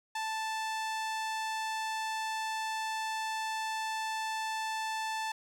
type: tone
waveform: sawtooth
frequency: 880 Hz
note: A5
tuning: in tune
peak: -29 dBFS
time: 0.15-5.32 s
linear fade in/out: 5 ms
effects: low-pass 9000 Hz 12 dB/octave + 10-bit